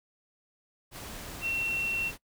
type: tone in noise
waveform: sine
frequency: 2718 Hz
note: F7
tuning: 48 cents flat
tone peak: -28 dBFS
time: 1.41-2.12 s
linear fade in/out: 50 ms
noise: pink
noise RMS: -42 dBFS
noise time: 0.91-2.18 s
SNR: +11 dB
effects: noise-tail reverb RT60 0.1 s tail -22 dB re dry